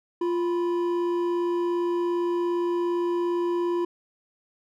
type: tone pair together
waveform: triangle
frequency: 348.4 / 987.8 Hz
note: F4 / B5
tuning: -4 / 0 cents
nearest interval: octave + tritone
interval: 1804 cents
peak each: -21 / -32 dBFS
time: 0.21-3.85 s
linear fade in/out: 5 ms
effects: none